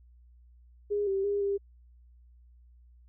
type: tone with pitch steps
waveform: sine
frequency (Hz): 410.8 / 389.2 / 405.3 / 399.3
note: G#4 / G4 / G#4 / G4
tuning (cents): -19 / -12 / -42 / +32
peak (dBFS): -26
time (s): 0.9-1.58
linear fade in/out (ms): 20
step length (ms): 170
effects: added 60 Hz sine -54 dBFS peak until 3.08 s